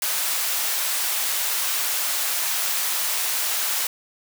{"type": "high-pass noise", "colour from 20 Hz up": "white", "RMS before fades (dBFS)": -24, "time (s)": [0.02, 3.87], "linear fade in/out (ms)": 2, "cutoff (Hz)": 700, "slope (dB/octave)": 12, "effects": []}